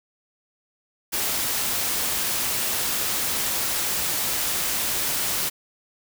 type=noise; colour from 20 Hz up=white; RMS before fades=-25 dBFS; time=1.12-5.5 s; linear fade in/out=20 ms; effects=none